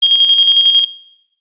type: tone with tremolo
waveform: sine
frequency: 3241 Hz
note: G#7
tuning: 43 cents flat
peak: -5 dBFS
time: 0.02-0.85 s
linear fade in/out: 10 ms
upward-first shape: square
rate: 11 Hz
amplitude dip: 50%
effects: noise-tail reverb RT60 0.9 s tail -20 dB re dry + resampled to 8000 Hz